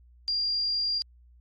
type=tone; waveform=sine; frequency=4785 Hz; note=D8; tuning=32 cents sharp; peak=-25 dBFS; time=0.28-1.02 s; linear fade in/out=0 ms; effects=added 60 Hz sine -53 dBFS peak until 1.4 s + AAC 32 kbps